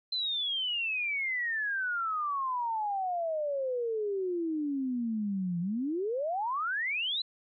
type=exponential two-way sweep; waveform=sine; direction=down then up; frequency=4109 to 168.8 to 4109 Hz; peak=-29 dBFS; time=0.12-7.22 s; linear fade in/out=5 ms; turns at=5.6 s; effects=none